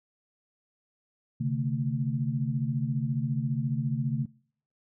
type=tone cluster; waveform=sine; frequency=131.8 / 146.4 / 224.4 Hz; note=C3 / D3 / A3; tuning=+13 / -5 / +34 cents; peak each=-29 / -30 / -32 dBFS; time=1.4-4.26 s; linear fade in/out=10 ms; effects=noise-tail reverb RT60 0.6 s tail -25 dB re dry